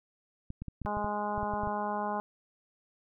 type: clicks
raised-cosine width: 5 ms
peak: -26 dBFS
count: 12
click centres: 0.504 / 0.62 / 0.683 / 0.817 / 0.851 / 0.97 / 1.045 / 1.379 / 1.431 / 1.537 / 1.635 / 1.673 s
type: harmonic tone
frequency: 207.7 Hz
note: G#3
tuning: in tune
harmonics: 1 / 2 / 3 / 4 / 5 / 6 / 7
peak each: -38 / -41 / -38 / -34 / -37 / -45 / -45 dBFS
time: 0.86-2.2 s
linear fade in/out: 0 ms
effects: none